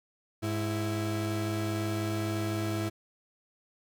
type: tone pair together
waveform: 35% pulse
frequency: 103.83 / 329.6 Hz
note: G#2 / E4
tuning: 0 / 0 cents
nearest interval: octave + minor sixth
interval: 2000 cents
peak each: -30 / -31 dBFS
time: 0.42-2.9 s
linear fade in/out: 20 ms
effects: none